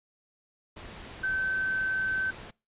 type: tone in noise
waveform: sine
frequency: 1538 Hz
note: G6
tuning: 33 cents flat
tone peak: -26 dBFS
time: 1.23-2.31 s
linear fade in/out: 10 ms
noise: pink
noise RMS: -44 dBFS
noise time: 0.76-2.51 s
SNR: +15 dB
effects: noise-tail reverb RT60 0.3 s tail -24 dB re dry + resampled to 8000 Hz